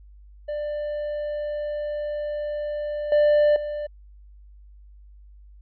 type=tone with level steps; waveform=triangle; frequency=593 Hz; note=D5; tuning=17 cents sharp; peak=-24 / -13 / -25 dBFS; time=0.48-3.87 s; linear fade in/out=10 ms; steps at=3.12 / 3.56 s; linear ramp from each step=2 ms; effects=added 50 Hz sine -45 dBFS peak until 5.61 s + resampled to 11025 Hz